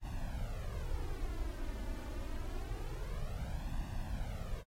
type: noise with flanger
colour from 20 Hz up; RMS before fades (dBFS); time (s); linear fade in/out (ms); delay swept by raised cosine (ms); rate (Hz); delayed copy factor
brown; -39; 0.01-4.64; 50; 1.1 to 3.4; 0.26; +0.8
effects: AAC 48 kbps